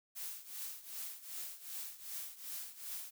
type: noise with tremolo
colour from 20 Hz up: blue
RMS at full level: -42 dBFS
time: 0.15-3.11 s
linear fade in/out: 20 ms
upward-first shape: triangle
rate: 2.6 Hz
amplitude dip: 85%
effects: none